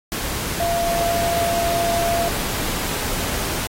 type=tone in noise; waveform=sine; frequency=683 Hz; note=F5; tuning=39 cents flat; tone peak=-19 dBFS; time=0.6-2.28 s; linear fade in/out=0 ms; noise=pink; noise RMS=-25 dBFS; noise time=0.12-3.67 s; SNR=+3 dB; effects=AAC 48 kbps